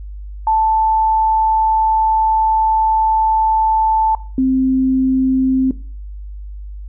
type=tone pair in turn; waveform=sine; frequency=880 / 261.6 Hz; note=A5 / C4; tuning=0 / 0 cents; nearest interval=octave + major sixth; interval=2100 cents; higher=first; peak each=-11 dBFS; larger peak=neither; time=0.47-4.15 / 4.38-5.71 s; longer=first; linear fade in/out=2 ms; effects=noise-tail reverb RT60 0.4 s tail -18 dB re dry + added 50 Hz sine -27 dBFS peak until 6.88 s